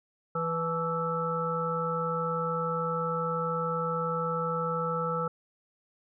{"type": "harmonic tone with a mistuned harmonic", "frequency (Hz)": 164.81, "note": "E3", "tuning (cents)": 0, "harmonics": [1, 3, 5, 7, 8], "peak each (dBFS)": [-34, -32, -40, -41, -31], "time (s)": [0.35, 5.28], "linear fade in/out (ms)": 5, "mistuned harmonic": 5, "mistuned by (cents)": 74, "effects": []}